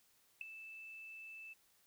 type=tone with ADSR envelope; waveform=sine; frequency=2637 Hz; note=E7; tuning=in tune; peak=-35 dBFS; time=0.41-1.54 s; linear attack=3 ms; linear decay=5 ms; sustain=-14 dB; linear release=17 ms; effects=white hiss -72 dBFS RMS until 1.86 s